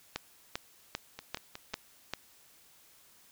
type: two click trains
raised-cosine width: 0.2 ms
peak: -16 / -24 dBFS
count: 6 / 4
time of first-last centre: 0.16-2.136 / 1.19-1.736 s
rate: 2.53 / 5.49 Hz
effects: white hiss -61 dBFS RMS until 3.31 s

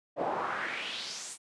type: noise with band-pass filter sweep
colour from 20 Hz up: brown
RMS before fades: -35 dBFS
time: 0.16-1.38 s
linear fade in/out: 50 ms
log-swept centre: 590 to 9300 Hz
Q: 3
effects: high-pass 200 Hz 12 dB/octave + resampled to 24000 Hz

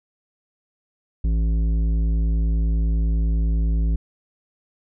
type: tone with tanh clipping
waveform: triangle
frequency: 55 Hz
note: A1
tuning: in tune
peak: -19 dBFS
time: 1.24-3.96 s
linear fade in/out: 5 ms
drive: 15 dB
effects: none

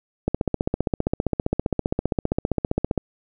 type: click train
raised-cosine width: 2 ms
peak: -7 dBFS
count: 42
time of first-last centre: 0.28-2.977 s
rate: 15.2 Hz
effects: none

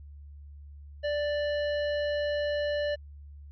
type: tone with hard clipping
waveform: sine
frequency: 587.3 Hz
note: D5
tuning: in tune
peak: -29 dBFS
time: 1.03-2.96 s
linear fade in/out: 20 ms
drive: 17 dB
effects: added 72 Hz sine -44 dBFS peak until 3.51 s + resampled to 11025 Hz

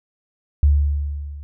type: tone with level ramp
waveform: sine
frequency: 72.3 Hz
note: D2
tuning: 27 cents flat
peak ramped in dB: -9 to -32 dBFS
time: 0.63-1.43 s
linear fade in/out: 0 ms
effects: none

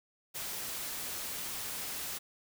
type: noise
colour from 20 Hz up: white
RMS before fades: -39 dBFS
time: 0.34-2.19 s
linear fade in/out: 20 ms
effects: none

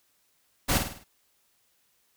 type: noise with echo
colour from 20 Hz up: pink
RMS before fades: -24 dBFS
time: 0.68-0.79 s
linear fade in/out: 20 ms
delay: 51 ms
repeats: 5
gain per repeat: -6 dB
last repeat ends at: 1.045 s
effects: white hiss -69 dBFS RMS until 2.16 s

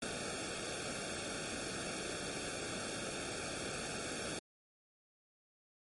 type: noise with comb filter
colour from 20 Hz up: pink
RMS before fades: -41 dBFS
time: 0.02-4.39 s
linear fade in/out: 2 ms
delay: 1 ms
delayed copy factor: -1
effects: MP3 48 kbps

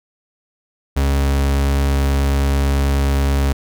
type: tone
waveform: 40% pulse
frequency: 69.3 Hz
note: C#2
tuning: in tune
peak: -13 dBFS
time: 0.96-3.53 s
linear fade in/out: 10 ms
effects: none

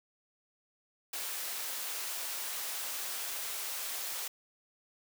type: high-pass noise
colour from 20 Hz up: white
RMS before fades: -38 dBFS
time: 1.13-4.28 s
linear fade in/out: 5 ms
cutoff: 510 Hz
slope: 12 dB/octave
effects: none

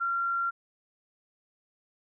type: tone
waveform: sine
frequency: 1376 Hz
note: F6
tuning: 26 cents flat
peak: -26 dBFS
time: 0-0.51 s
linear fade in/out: 20 ms
effects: none

